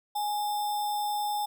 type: tone with sample-and-hold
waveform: sine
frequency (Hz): 830.6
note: G#5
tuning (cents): 0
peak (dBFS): -27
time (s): 0.15-1.46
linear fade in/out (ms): 10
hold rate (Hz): 4410
effects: none